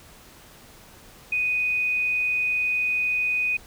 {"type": "tone", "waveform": "sine", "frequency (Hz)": 2489, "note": "D#7", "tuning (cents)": 0, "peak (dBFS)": -21, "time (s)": [1.32, 3.57], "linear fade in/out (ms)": 5, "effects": ["pink hiss -49 dBFS RMS until 3.66 s"]}